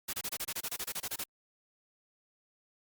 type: noise bursts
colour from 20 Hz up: white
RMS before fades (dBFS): -36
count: 15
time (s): 0.08-1.24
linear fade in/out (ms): 10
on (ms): 54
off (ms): 25
effects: Opus 48 kbps